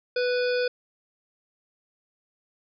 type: harmonic tone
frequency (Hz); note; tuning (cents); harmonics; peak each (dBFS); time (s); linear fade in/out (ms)
494.6; B4; +3; 1 / 3 / 5 / 7 / 9 / 10; -23 / -31 / -36 / -41 / -38 / -39; 0.16-0.68; 5
effects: none